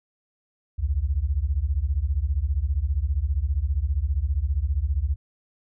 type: beating tone pair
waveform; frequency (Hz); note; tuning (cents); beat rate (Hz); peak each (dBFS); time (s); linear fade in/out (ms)
sine; 63.1 / 78.1; B1 / D#2; +38 / +7; 15; -24; 0.78-5.16; 20
effects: none